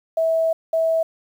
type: tone pair in turn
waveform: sine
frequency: 651 / 651 Hz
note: E5 / E5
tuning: -22 / -22 cents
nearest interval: unison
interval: 0 cents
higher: neither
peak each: -16 dBFS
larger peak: neither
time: 0.17-0.53 / 0.73-1.03 s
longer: first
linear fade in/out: 5 ms
effects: 8-bit